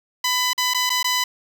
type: tone with dropouts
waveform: 10% pulse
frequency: 1000 Hz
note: B5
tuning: 21 cents sharp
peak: -10 dBFS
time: 0.24-1.24 s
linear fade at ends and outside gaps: 5 ms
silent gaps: 0.533-0.578 / 0.737-0.745 / 0.895-0.901 / 1.029-1.043 s
effects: none